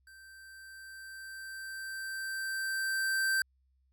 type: tone with level ramp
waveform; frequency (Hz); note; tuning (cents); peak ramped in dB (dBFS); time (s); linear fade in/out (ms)
square; 1561; G6; -8; -53 to -27; 0.07-3.42; 2
effects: added 65 Hz sine -68 dBFS peak until 3.92 s